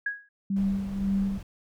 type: tone with exponential decay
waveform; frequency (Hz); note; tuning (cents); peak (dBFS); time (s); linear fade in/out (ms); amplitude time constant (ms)
sine; 1656; G#6; -5; -23; 0.06-0.29; 5; 49
type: tone with tremolo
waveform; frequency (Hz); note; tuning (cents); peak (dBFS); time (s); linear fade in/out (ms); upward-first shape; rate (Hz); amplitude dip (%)
sine; 196; G3; 0; -22; 0.5-1.38; 5; sine; 1.9; 65
type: noise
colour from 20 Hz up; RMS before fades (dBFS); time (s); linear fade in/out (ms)
brown; -39; 0.56-1.43; 5
effects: none